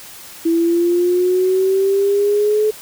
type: exponential sweep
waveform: sine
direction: up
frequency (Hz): 329.6 to 431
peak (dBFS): -12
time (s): 0.45-2.71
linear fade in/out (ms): 10
effects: white hiss -37 dBFS RMS until 2.81 s